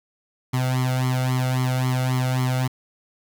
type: tone with flanger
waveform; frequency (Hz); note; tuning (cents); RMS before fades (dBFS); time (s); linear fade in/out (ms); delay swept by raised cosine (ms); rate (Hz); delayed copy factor
sawtooth; 128; C3; -38; -22; 0.53-2.68; 10; 0.94 to 1.44; 3.7; +1
effects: 9-bit